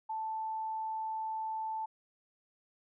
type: tone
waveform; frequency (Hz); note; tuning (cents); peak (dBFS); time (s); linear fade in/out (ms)
sine; 880; A5; 0; -34; 0.09-1.86; 10
effects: none